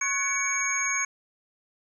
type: tone cluster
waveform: sine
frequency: 1090 / 1490 / 1691 / 2256 / 6530 Hz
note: C#6 / F#6 / G#6 / C#7 / G#8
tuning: -29 / +12 / +31 / +30 / -30 cents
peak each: -33 / -36 / -36 / -28 / -28 dBFS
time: 0.01-1.05 s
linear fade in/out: 5 ms
effects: 10-bit